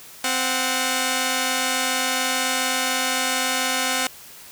5% pulse tone pair together, 259.7 / 732 Hz, C4 / F#5, -13 / -19 cents, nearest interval octave + tritone, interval 1794 cents, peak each -12 dBFS, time 0.24-4.07 s, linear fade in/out 2 ms, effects white hiss -43 dBFS RMS until 4.51 s

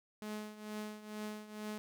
sawtooth tone with tremolo, 212.4 Hz, G#3, 39 cents sharp, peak -35 dBFS, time 0.22-1.78 s, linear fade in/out 0 ms, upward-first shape triangle, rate 2.2 Hz, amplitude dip 80%, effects none

